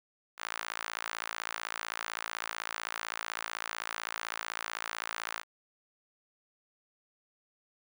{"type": "tone with high-pass filter", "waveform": "sawtooth", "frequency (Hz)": 55.8, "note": "A1", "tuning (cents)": 25, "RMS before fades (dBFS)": -39, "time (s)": [0.37, 5.44], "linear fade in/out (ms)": 50, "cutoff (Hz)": 1300, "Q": 1.5, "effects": []}